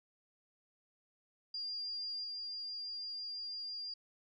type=tone with level steps; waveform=sine; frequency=4802 Hz; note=D8; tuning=38 cents sharp; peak=-38 / -40 dBFS; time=1.54-3.94 s; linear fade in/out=5 ms; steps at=2.24 s; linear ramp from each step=2 ms; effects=none